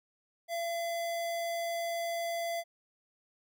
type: tone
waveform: square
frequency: 678 Hz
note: E5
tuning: 49 cents sharp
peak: -33 dBFS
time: 0.48-2.64 s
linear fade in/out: 50 ms
effects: none